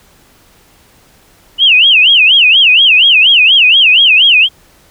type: tone with vibrato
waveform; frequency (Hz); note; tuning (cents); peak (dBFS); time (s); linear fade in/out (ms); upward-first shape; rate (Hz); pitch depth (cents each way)
sine; 2852; F7; +36; -3; 1.58-4.49; 50; sine; 4.2; 250
effects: pink hiss -46 dBFS RMS until 4.9 s